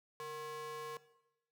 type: ring-modulated tone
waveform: square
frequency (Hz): 304.5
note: D#4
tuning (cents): -37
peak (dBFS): -40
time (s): 0.2-0.97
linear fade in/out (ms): 0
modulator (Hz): 769
effects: noise-tail reverb RT60 0.9 s tail -17 dB re dry + high-pass 150 Hz 12 dB/octave